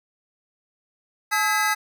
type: tone cluster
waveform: square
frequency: 857 / 1284 / 1630 / 2012 Hz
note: A5 / E6 / G#6 / B6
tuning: -46 / -46 / -33 / +32 cents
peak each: -26 dBFS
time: 1.31-1.75 s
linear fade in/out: 20 ms
effects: none